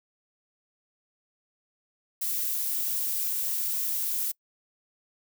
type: noise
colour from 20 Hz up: violet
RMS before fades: -29 dBFS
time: 2.21-4.32 s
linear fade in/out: 10 ms
effects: noise-tail reverb RT60 0.1 s tail -25 dB re dry